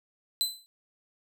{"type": "tone with exponential decay", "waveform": "sawtooth", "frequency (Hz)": 4033, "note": "B7", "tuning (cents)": 36, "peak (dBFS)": -19, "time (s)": [0.41, 0.66], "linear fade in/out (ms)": 0, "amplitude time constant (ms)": 53, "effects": []}